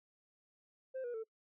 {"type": "tone with pitch steps", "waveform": "sine", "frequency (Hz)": [523.3, 482.6, 445.2], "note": ["C5", "B4", "A4"], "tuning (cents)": [0, -40, 20], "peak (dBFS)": -36, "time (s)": [0.94, 1.24], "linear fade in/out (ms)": 20, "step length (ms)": 100, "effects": ["noise-tail reverb RT60 0.1 s tail -24 dB re dry", "tanh soft clip ceiling -38 dBFS"]}